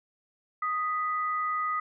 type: tone pair together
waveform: sine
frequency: 1246 / 1977.9 Hz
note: D#6 / B6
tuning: +2 / +2 cents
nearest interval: minor sixth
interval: 800 cents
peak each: -27 / -36 dBFS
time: 0.62-1.8 s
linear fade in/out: 5 ms
effects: none